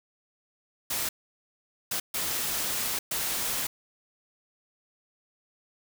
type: noise bursts at uneven times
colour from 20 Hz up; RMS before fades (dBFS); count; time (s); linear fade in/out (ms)
white; -30; 4; 0.9-1.09 / 1.91-2 / 2.14-2.99 / 3.11-3.67; 5
effects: none